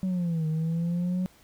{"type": "linear two-way sweep", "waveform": "sine", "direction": "down then up", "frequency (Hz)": [189.8, 155.56, 185.3], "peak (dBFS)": -22, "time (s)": [0.03, 1.26], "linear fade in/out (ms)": 0, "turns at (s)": 0.47, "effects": ["tanh soft clip ceiling -24 dBFS", "pink hiss -58 dBFS RMS until 1.43 s"]}